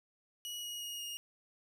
sawtooth tone with pitch steps, 2914 / 2894 / 2874 / 2854 Hz, F#7 / F#7 / F7 / F7, -27 / -39 / +49 / +37 cents, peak -37 dBFS, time 0.45-1.17 s, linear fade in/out 0 ms, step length 180 ms, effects none

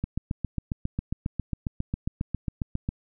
click train, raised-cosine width 5 ms, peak -15 dBFS, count 22, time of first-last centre 0.04-2.889 s, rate 7.37 Hz, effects none

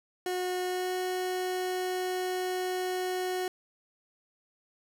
30% pulse tone with pitch glide, 364 to 367.2 Hz, F#4 to F#4, -28 to -13 cents, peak -27 dBFS, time 0.26-3.48 s, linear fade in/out 2 ms, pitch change +15 cents, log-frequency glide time 0.66-0.94 s, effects none

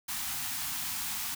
white band-stop noise, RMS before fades -35 dBFS, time 0.08-1.35 s, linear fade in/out 10 ms, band 290 to 710 Hz, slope 96 dB/octave, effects none

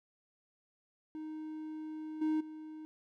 triangle tone with level steps, 311.1 Hz, D#4, in tune, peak -38 / -27 / -42 dBFS, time 1.15-2.85 s, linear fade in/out 0 ms, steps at 2.21 / 2.4 s, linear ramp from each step 10 ms, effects none

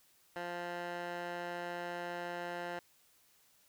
15% pulse tone with band-pass filter, 174.61 Hz, F3, in tune, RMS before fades -41 dBFS, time 0.36-2.79 s, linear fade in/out 2 ms, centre 1200 Hz, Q 0.98, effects white hiss -68 dBFS RMS until 3.68 s

